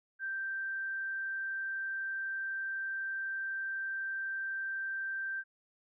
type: tone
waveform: sine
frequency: 1568 Hz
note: G6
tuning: in tune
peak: -34 dBFS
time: 0.19-5.44 s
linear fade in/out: 50 ms
effects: none